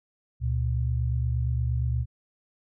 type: tone pair together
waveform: sine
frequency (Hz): 71.2 / 119.74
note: C#2 / A#2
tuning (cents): +47 / +47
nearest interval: major sixth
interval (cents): 900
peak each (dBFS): -26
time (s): 0.4-2.06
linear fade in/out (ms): 50
effects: none